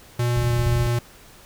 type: tone with pitch glide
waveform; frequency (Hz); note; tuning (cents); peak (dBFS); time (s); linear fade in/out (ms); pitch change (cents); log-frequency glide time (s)
square; 120.5 to 119.46; B2 to A#2; -42 to +43; -20; 0.19-0.99; 5; -15; 0.34-0.53
type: low-pass noise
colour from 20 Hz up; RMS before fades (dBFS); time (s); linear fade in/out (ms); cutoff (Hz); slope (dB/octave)
white; -26; 0.36-0.87; 0; 120; 24
effects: pink hiss -48 dBFS RMS until 1.45 s